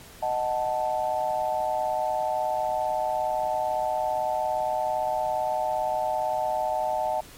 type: chord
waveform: sine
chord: D# diminished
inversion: none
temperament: equal with one note detuned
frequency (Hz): 622.3 / 740 / 877.5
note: D#5 / F#5 / A5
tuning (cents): 0 / 0 / -5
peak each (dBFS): -28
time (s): 0.22-7.21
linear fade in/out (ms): 10
effects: pink hiss -47 dBFS RMS until 7.37 s + MP3 64 kbps